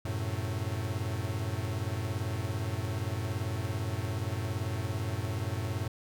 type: chord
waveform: 45% pulse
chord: F# diminished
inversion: none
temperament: equal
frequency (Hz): 92.5 / 110 / 130.81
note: F#2 / A2 / C3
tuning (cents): 0 / 0 / 0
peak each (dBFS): -35 / -34 / -40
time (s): 0.05-5.88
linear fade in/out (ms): 5
effects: none